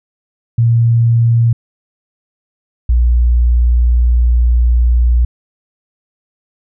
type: tone pair in turn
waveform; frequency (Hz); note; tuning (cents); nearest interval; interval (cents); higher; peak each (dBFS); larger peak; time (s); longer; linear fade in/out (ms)
sine; 116.54 / 59.77; A#2 / A#1; 0 / +44; octave; 1156; first; -7; neither; 0.58-1.53 / 2.89-5.25; second; 5
effects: none